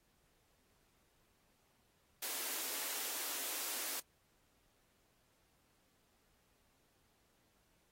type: high-pass noise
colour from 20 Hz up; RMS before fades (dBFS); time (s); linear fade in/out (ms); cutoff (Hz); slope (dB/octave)
white; -41; 2.22-4; 5; 250; 96
effects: pink hiss -75 dBFS RMS until 7.91 s + AAC 48 kbps